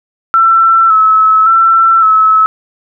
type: tone with vibrato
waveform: sine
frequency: 1318.5 Hz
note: E6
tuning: in tune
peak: -4 dBFS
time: 0.34-2.46 s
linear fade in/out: 0 ms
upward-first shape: square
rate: 0.89 Hz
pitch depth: 30 cents each way
effects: none